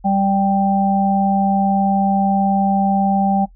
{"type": "harmonic tone", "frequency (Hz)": 196.3, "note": "G3", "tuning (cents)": 3, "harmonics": [1, 3, 4], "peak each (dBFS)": [-16, -27, -16], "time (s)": [0.04, 3.46], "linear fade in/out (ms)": 20, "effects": ["noise-tail reverb RT60 0.1 s tail -19 dB re dry", "added 42 Hz sine -42 dBFS peak until 3.55 s"]}